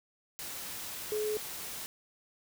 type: tone in noise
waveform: sine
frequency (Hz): 425.9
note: G#4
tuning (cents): +44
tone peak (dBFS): -30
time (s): 1.12-1.37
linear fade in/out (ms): 0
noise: white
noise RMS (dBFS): -41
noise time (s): 0.39-1.86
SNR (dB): +8
effects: none